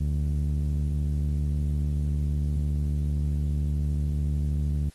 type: tone with low-pass filter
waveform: sawtooth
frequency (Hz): 73.42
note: D2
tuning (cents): 0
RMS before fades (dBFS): -26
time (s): 0-4.9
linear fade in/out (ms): 10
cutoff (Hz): 160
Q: 1.3
effects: white hiss -58 dBFS RMS until 4.94 s + AAC 32 kbps